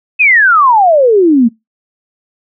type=exponential sweep; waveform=sine; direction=down; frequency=2601 to 220 Hz; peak=-4 dBFS; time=0.19-1.49 s; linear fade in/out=20 ms; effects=noise-tail reverb RT60 0.2 s tail -24 dB re dry